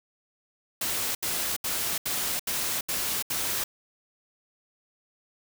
white noise bursts, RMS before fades -29 dBFS, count 7, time 0.81-3.64 s, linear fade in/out 5 ms, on 340 ms, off 75 ms, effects none

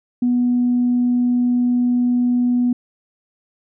sine tone, 245.1 Hz, B3, 13 cents flat, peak -13 dBFS, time 0.22-2.73 s, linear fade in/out 5 ms, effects tanh soft clip ceiling -9 dBFS

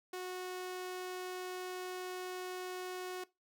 sawtooth tone, 366.4 Hz, F#4, 17 cents flat, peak -36 dBFS, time 0.13-3.24 s, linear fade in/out 5 ms, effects noise-tail reverb RT60 0.2 s tail -19 dB re dry

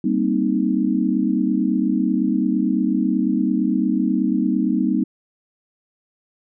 sine chord, C minor seventh, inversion second, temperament equal, 196 / 233.1 / 261.6 / 311.1 Hz, G3 / Bb3 / C4 / Eb4, 0 / 0 / 0 / 0 cents, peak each -22 dBFS, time 0.04-5.04 s, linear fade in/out 5 ms, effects none

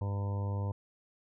harmonic tone, 100 Hz, G2, 35 cents sharp, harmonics 1 / 2 / 3 / 4 / 5 / 6 / 7 / 8 / 9 / 10, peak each -31 / -44 / -49 / -50 / -46 / -50 / -56 / -57 / -47 / -51 dBFS, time 0.01-0.72 s, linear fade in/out 5 ms, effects none

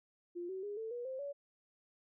sine tone with pitch steps, 349.2 / 378.6 / 410.5 / 445.1 / 482.6 / 523.2 / 567.3 Hz, F4 / F#4 / G#4 / A4 / B4 / C5 / C#5, 0 / +40 / -20 / +20 / -40 / 0 / +40 cents, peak -39 dBFS, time 0.35-1.33 s, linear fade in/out 20 ms, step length 140 ms, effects none

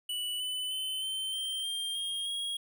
square tone with pitch steps, 2960 / 3005 / 3050 / 3096 / 3143 / 3191 / 3239 / 3288 Hz, F#7 / F#7 / G7 / G7 / G7 / G7 / G#7 / G#7, 0 / +26 / -48 / -22 / +4 / +30 / -44 / -18 cents, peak -33 dBFS, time 0.09-2.57 s, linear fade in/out 5 ms, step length 310 ms, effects none

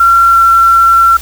sine tone with pitch glide, 1366 to 1355.8 Hz, F6 to E6, -39 to +48 cents, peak -3 dBFS, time 0-1.17 s, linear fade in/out 5 ms, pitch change -13 cents, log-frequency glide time 0.29-0.41 s, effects added 60 Hz sine -27 dBFS peak until 1.21 s + white hiss -29 dBFS RMS until 1.21 s

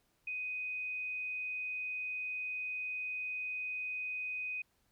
sine tone, 2500 Hz, D#7, 8 cents sharp, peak -36 dBFS, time 0.27-4.62 s, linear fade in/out 5 ms, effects pink hiss -75 dBFS RMS until 4.91 s

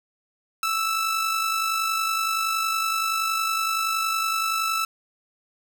sawtooth tone with amplitude modulation, 1318.5 Hz, E6, in tune, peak -17 dBFS, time 0.63-4.85 s, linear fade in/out 2 ms, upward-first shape sine, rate 50.7 Hz, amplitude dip 40%, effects none

